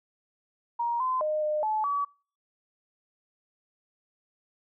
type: tone with pitch steps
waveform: sine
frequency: 943 / 1027 / 613 / 607 / 863 / 1141 Hz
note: A#5 / C6 / D#5 / D#5 / A5 / C#6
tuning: +20 / -33 / -26 / -43 / -34 / +50 cents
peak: -25 dBFS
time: 0.79-2.05 s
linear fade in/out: 10 ms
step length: 210 ms
effects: noise-tail reverb RT60 0.4 s tail -25 dB re dry